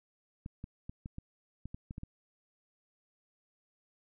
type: clicks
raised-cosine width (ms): 5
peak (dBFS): -29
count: 10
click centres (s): 0.461 / 0.641 / 0.895 / 1.059 / 1.184 / 1.656 / 1.745 / 1.909 / 1.981 / 2.034
effects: none